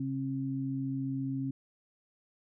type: tone pair together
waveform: sine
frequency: 134.7 / 269.2 Hz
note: C#3 / C4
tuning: -49 / +49 cents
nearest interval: octave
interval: 1198 cents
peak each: -35 / -33 dBFS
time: 0-1.51 s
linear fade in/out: 5 ms
effects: none